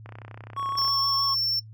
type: click train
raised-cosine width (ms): 0.5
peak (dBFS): -27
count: 27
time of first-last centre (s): 0.06-0.88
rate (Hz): 31.7
type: tone with vibrato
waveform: triangle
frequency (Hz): 1104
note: C#6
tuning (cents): -7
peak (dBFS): -25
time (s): 0.56-1.35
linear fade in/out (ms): 20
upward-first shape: sine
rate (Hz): 6.3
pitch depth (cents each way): 15
type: tone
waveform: triangle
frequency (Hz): 5410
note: E8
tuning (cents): +44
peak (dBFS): -22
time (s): 0.77-1.6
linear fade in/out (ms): 10
effects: noise-tail reverb RT60 0.1 s tail -22 dB re dry + added 109 Hz sine -42 dBFS peak until 1.73 s